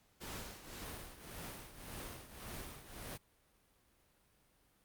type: noise with tremolo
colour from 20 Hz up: pink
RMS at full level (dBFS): -45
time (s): 0.2-3.18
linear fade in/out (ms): 20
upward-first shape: triangle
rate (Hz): 1.8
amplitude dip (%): 75
effects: pink hiss -72 dBFS RMS until 4.84 s + Opus 48 kbps